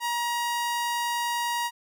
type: tone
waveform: sawtooth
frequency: 950 Hz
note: A#5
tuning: 33 cents sharp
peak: -22 dBFS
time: 0-1.71 s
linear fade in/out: 50 ms
effects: none